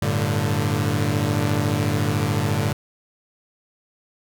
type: chord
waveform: sawtooth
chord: G suspended second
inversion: none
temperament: equal with one note detuned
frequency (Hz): 98 / 111.99 / 146.83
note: G2 / A2 / D3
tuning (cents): 0 / +31 / 0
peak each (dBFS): -20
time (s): 0.02-2.73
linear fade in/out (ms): 5
effects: none